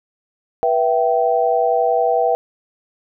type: tone cluster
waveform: sine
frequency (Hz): 487.2 / 663 / 774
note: B4 / E5 / G5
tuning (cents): -24 / +10 / -22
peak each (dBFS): -18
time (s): 0.63-2.35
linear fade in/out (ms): 0
effects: none